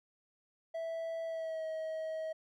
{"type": "tone with pitch glide", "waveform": "triangle", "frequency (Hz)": [657, 636.5], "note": ["E5", "D#5"], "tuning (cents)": [-6, 39], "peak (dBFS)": -34, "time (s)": [0.74, 2.33], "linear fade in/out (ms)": 10, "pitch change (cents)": -55, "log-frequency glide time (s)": [1.25, 1.66], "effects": []}